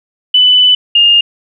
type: tone pair in turn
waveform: sine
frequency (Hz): 2994 / 2826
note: F#7 / F7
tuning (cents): +20 / +20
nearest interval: minor second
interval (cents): 100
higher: first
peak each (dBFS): -4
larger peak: neither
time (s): 0.34-0.75 / 0.95-1.21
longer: first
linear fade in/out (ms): 5
effects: none